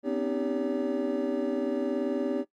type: tone cluster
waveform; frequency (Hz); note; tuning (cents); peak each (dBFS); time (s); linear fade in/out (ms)
triangle; 249.8 / 270.4 / 307.6 / 395.5 / 568; B3 / C#4 / D#4 / G4 / C#5; +20 / -43 / -20 / +15 / +42; -31; 0.03-2.45; 50
effects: noise-tail reverb RT60 0.1 s tail -17 dB re dry + Opus 48 kbps